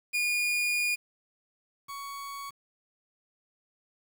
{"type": "tone pair in turn", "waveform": "40% pulse", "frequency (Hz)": [2437, 1118], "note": ["D#7", "C#6"], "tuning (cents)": [-37, 14], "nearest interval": "octave + minor second", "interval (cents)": 1349, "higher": "first", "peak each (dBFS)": [-25, -36], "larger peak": "first", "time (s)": [[0.13, 0.96], [1.88, 2.51]], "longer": "first", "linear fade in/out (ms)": 20, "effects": ["9-bit"]}